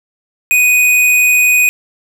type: tone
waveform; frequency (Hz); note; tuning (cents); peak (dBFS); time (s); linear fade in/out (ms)
square; 2488; D#7; -1; -8; 0.51-1.69; 0
effects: none